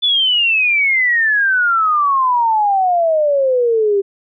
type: exponential sweep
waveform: sine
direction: down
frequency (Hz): 3498 to 390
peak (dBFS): -11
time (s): 0.02-4.02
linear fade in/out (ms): 20
effects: none